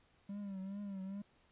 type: tone with vibrato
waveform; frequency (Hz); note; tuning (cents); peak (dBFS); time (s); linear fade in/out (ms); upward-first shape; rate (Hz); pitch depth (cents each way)
triangle; 196.8; G3; +7; -39; 0.29-1.22; 5; triangle; 2.4; 85
effects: pink hiss -71 dBFS RMS until 1.51 s + resampled to 8000 Hz